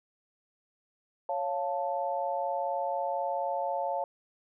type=chord; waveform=sine; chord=Db augmented; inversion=none; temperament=equal; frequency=554.4 / 698.5 / 880 Hz; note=Db5 / F5 / A5; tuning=0 / 0 / 0 cents; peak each=-33 dBFS; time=1.29-4.04 s; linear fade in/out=2 ms; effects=none